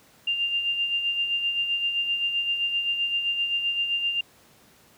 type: tone with tremolo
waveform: sine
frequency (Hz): 2794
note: F7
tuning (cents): 0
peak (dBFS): -21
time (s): 0.27-4.21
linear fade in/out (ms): 5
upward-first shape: sine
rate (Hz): 7.7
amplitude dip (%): 50
effects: pink hiss -56 dBFS RMS until 4.97 s + high-pass 100 Hz 12 dB/octave